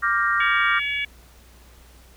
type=chord; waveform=sine; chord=G minor seventh; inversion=second; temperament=equal with one note detuned; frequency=1174.7 / 1396.9 / 1582.5 / 1864.7 Hz; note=D6 / F6 / G6 / Bb6; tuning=0 / 0 / +16 / 0 cents; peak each=-23 / -23 / -26 / -24 dBFS; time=0.02-0.8 s; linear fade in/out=20 ms
type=harmonic tone; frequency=567 Hz; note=C#5; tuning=39 cents sharp; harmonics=3 / 4 / 5 / 6; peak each=-32 / -24 / -33 / -33 dBFS; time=0.4-1.05 s; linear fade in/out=5 ms
effects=added 60 Hz sine -48 dBFS peak until 2.16 s + pink hiss -53 dBFS RMS until 2.16 s